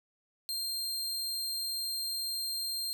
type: tone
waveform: sawtooth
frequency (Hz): 4186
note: C8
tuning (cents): 0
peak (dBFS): -30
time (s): 0.49-2.93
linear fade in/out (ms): 0
effects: none